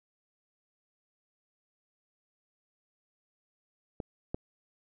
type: clicks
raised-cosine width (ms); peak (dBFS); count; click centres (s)
2; -22 / -19; 2; 4.002 / 4.345
effects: none